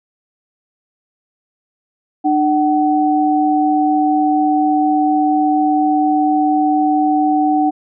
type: tone pair together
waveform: sine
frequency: 300.7 / 754 Hz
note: D4 / F#5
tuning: +41 / +32 cents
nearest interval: octave + major third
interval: 1591 cents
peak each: -14 dBFS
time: 2.24-7.71 s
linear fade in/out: 20 ms
effects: none